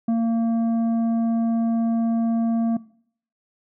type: tone with tanh clipping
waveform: triangle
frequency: 229 Hz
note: A#3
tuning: 31 cents flat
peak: -19 dBFS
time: 0.08-2.77 s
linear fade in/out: 5 ms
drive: 11 dB
effects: noise-tail reverb RT60 0.6 s tail -20 dB re dry